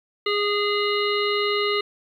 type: harmonic tone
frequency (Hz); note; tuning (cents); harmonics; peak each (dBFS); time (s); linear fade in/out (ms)
411.8; G#4; -15; 1 / 3 / 5 / 7 / 9 / 10; -23 / -27 / -28 / -29 / -33 / -32; 0.26-1.81; 5
effects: 9-bit